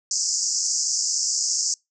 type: band-pass noise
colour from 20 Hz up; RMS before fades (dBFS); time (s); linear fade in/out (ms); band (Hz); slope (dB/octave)
white; -24; 0.11-1.74; 2; 4900 to 7500; 96
effects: noise-tail reverb RT60 0.2 s tail -26 dB re dry